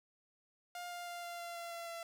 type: tone with pitch steps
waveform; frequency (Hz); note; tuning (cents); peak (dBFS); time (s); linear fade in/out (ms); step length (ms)
sawtooth; 706 / 701.5 / 697.1 / 692.7 / 688.3 / 683.9 / 679.6 / 675.3; F5 / F5 / F5 / F5 / F5 / F5 / F5 / E5; +19 / +8 / -3 / -14 / -25 / -36 / -47 / +42; -39; 0.75-2.03; 2; 160
effects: none